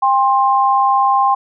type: tone pair together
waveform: sine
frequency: 800 / 1056 Hz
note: G5 / C6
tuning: +35 / +16 cents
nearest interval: perfect fourth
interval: 481 cents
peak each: -13 dBFS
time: 0.02-1.35 s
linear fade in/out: 10 ms
effects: none